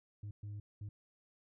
sine tone bursts at uneven times, 103.3 Hz, G#2, 9 cents flat, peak -39 dBFS, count 3, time 0.23-0.31 / 0.43-0.6 / 0.81-0.89 s, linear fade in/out 5 ms, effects tanh soft clip ceiling -41 dBFS

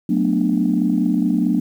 sine chord, B minor seventh, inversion second, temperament just, 185.21 / 222.2 / 246.9 / 296.3 Hz, F#3 / A3 / B3 / D4, +2 / +17 / 0 / +15 cents, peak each -20 dBFS, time 0.09-1.6 s, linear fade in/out 5 ms, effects tanh soft clip ceiling -6 dBFS + 8-bit

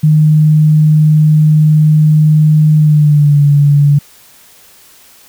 sine tone with pitch glide, 153.6 to 144.14 Hz, D#3 to D3, -22 to -32 cents, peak -4 dBFS, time 0.03-3.99 s, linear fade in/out 10 ms, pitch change -110 cents, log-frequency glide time 2.76-3.42 s, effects white hiss -42 dBFS RMS until 5.28 s

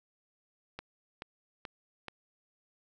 click train, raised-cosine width 0.3 ms, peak -24 dBFS, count 4, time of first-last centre 0.79-2.083 s, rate 2.32 Hz, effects none

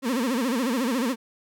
35% pulse tone with vibrato, 247.2 Hz, B3, 2 cents sharp, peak -21 dBFS, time 0.02-1.16 s, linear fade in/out 50 ms, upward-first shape sine, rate 14 Hz, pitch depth 180 cents each way, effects none

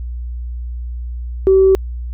sine tone, 383.1 Hz, G4, 40 cents flat, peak -6 dBFS, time 1.47-1.75 s, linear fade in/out 0 ms, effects tanh soft clip ceiling -2 dBFS + added 60 Hz sine -22 dBFS peak until 2.13 s

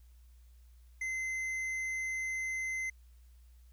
triangle tone with tanh clipping, 2062 Hz, C7, 26 cents flat, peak -35 dBFS, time 1.01-2.9 s, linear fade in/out 5 ms, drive 12 dB, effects added 60 Hz sine -55 dBFS peak until 3.72 s + white hiss -73 dBFS RMS until 3.72 s

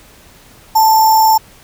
sine tone with sample-and-hold, 881 Hz, A5, 2 cents sharp, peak -6 dBFS, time 0.75-1.38 s, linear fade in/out 10 ms, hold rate 6300 Hz, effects pink hiss -43 dBFS RMS until 1.63 s

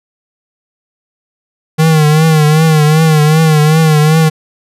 square tone with vibrato, 155.56 Hz, D#3, in tune, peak -6 dBFS, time 1.78-4.3 s, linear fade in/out 20 ms, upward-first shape triangle, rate 2.6 Hz, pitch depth 75 cents each way, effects resampled to 32000 Hz

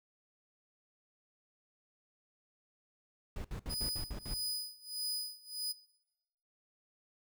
brown noise bursts, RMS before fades -40 dBFS, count 7, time 3.36-4.339 s, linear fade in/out 2 ms, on 85 ms, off 64 ms
sawtooth tone with tremolo, 4978 Hz, D#8, in tune, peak -31 dBFS, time 3.69-5.73 s, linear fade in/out 20 ms, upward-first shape sine, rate 1.6 Hz, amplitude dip 95%
effects noise-tail reverb RT60 0.9 s tail -20 dB re dry

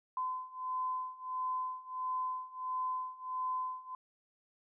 sine beating tone pair, 1021 / 1022.5 Hz, C6 / C6, -43 / -40 cents, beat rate 1.5 Hz, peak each -39 / -37 dBFS, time 0.17-3.95 s, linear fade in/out 2 ms, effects none

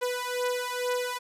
sawtooth beating tone pair, 493.9 / 496.1 Hz, B4 / B4, 0 / +8 cents, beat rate 2.2 Hz, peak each -27 / -27 dBFS, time 0.01-1.19 s, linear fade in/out 20 ms, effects resampled to 32000 Hz

